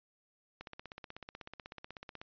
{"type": "click train", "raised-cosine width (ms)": 0.3, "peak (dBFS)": -29, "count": 27, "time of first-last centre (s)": [0.61, 2.215], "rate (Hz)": 16.2, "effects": ["resampled to 11025 Hz"]}